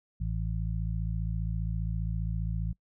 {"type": "harmonic tone", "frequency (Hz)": 55, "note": "A1", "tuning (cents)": 0, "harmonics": [1, 2, 3], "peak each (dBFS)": [-31, -34, -36], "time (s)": [0.2, 2.73], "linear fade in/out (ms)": 10, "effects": ["noise-tail reverb RT60 0.1 s tail -24 dB re dry"]}